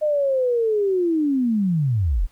sine linear sweep, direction down, 616 to 30.87 Hz, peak -17 dBFS, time 0.01-2.27 s, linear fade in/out 20 ms, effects pink hiss -59 dBFS RMS until 2.31 s

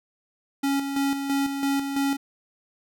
square tone with tremolo, 277.2 Hz, C#4, in tune, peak -22 dBFS, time 0.63-2.17 s, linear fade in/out 10 ms, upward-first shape square, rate 3 Hz, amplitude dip 50%, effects none

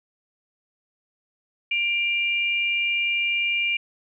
sine tone pair together, 2375 / 2824 Hz, D7 / F7, +19 / +19 cents, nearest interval minor third, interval 300 cents, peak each -22 / -26 dBFS, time 1.71-3.77 s, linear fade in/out 5 ms, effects none

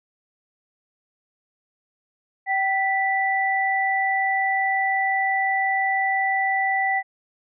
sine tone pair together, 773 / 1972.7 Hz, G5 / B6, -24 / -2 cents, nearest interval octave + major third, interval 1622 cents, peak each -22 dBFS, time 2.46-7.03 s, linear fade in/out 50 ms, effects none

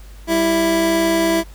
25% pulse tone pair together, 196 / 330.2 Hz, G3 / E4, 0 / +3 cents, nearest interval major sixth, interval 903 cents, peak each -21 / -11 dBFS, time 0.27-1.44 s, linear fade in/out 50 ms, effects added 50 Hz sine -36 dBFS peak until 1.54 s + pink hiss -48 dBFS RMS until 1.54 s

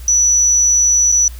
sine tone with dropouts, 5920 Hz, F#8, in tune, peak -9 dBFS, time 0.08-1.28 s, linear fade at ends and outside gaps 1 ms, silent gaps 1.118-1.123 s, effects added 60 Hz sine -28 dBFS peak until 1.39 s + white hiss -42 dBFS RMS until 1.39 s

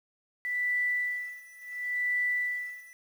sine tone with tremolo, 1975.5 Hz, B6, in tune, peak -25 dBFS, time 0.45-2.93 s, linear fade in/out 0 ms, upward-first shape sine, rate 0.71 Hz, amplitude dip 95%, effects 9-bit

